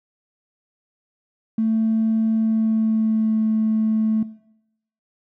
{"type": "tone with pitch glide", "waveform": "triangle", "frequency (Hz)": [222.1, 219], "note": ["A3", "A3"], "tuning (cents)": [16, -8], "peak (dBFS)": -13, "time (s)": [1.58, 4.23], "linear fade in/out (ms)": 5, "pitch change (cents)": -24, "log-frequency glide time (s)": [2.33, 3.42], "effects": ["noise-tail reverb RT60 0.8 s tail -23 dB re dry", "tanh soft clip ceiling -15 dBFS"]}